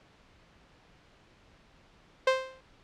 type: tone with exponential decay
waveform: sawtooth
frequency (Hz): 523.3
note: C5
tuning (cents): 0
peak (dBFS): -15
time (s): 2.27-2.61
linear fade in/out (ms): 5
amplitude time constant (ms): 73
effects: pink hiss -60 dBFS RMS until 2.83 s + low-pass 4000 Hz 12 dB/octave